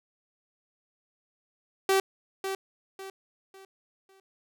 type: tone with echo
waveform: sawtooth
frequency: 386 Hz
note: G4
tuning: 27 cents flat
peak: -17 dBFS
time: 1.89-2 s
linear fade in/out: 2 ms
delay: 550 ms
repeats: 4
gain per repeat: -9 dB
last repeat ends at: 4.2 s
effects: none